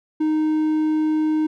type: tone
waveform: triangle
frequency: 310 Hz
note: D#4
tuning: 6 cents flat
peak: -15 dBFS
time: 0.2-1.47 s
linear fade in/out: 10 ms
effects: none